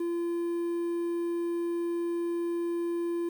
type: tone with quantisation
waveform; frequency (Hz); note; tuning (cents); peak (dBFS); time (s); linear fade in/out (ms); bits
triangle; 342.4; F4; -34; -26; 0-3.29; 5; 9
effects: none